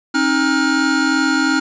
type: tone cluster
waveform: square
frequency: 269.1 / 311.9 / 1417 Hz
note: C4 / D#4 / F6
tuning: +49 / +4 / +25 cents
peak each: -19 dBFS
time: 0.14-1.6 s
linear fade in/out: 10 ms
effects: resampled to 16000 Hz + 8-bit